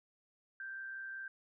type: tone with amplitude modulation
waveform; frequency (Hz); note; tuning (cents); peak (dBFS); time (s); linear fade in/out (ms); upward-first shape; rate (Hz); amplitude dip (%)
sine; 1568; G6; 0; -40; 0.6-1.28; 2; sine; 125; 35
effects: none